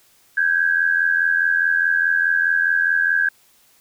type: tone pair together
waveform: sine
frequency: 1563.2 / 1648 Hz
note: G6 / G#6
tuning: -5 / -14 cents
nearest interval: minor second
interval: 91 cents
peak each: -18 dBFS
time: 0.37-3.29 s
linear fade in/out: 5 ms
effects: white hiss -56 dBFS RMS until 3.8 s